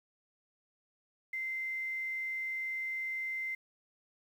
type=tone with quantisation; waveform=sine; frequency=2079 Hz; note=C7; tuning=12 cents flat; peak=-34 dBFS; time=1.33-3.55 s; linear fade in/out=5 ms; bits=10; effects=none